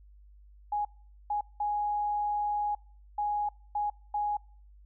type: tone bursts at uneven times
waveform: sine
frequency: 830 Hz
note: G#5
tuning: 1 cent flat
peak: -27 dBFS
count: 6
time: 0.72-0.85 / 1.3-1.41 / 1.6-2.75 / 3.18-3.49 / 3.75-3.9 / 4.14-4.37 s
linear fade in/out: 5 ms
effects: noise-tail reverb RT60 0.5 s tail -26 dB re dry + added 50 Hz sine -52 dBFS peak until 4.85 s